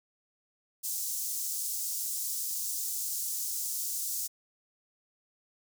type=high-pass noise; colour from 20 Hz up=pink; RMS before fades=-34 dBFS; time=0.83-4.28 s; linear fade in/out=20 ms; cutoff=6100 Hz; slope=24 dB/octave; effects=none